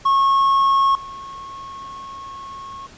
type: tone with level steps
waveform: triangle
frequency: 1093 Hz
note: C#6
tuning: 25 cents flat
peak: -11 / -30 dBFS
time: 0.05-2.87 s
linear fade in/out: 10 ms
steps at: 0.95 s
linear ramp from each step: 2 ms
effects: pink hiss -45 dBFS RMS until 2.97 s + resampled to 16000 Hz